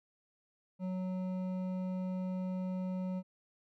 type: tone with hard clipping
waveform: triangle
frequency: 185 Hz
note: F#3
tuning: in tune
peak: -36 dBFS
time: 0.79-3.23 s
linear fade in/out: 50 ms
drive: 13 dB
effects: none